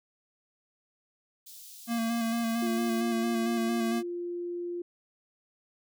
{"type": "high-pass noise", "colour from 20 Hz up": "white", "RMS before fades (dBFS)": -48, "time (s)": [1.46, 3.02], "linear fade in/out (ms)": 10, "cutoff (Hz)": 3600, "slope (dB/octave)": 24}
{"type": "tone with vibrato", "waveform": "square", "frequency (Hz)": 230.3, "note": "A#3", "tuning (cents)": -21, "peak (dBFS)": -28, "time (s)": [1.87, 4.03], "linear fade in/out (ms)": 50, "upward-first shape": "square", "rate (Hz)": 4.4, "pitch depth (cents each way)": 22}
{"type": "tone", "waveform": "sine", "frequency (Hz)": 349.2, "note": "F4", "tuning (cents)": 0, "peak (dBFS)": -32, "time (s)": [2.62, 4.82], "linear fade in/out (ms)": 5}
{"effects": []}